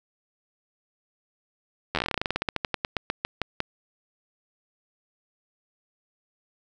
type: slowing click train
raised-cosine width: 0.3 ms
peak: -9 dBFS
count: 27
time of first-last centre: 1.95-3.604 s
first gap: 11 ms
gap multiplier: 1.12
effects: none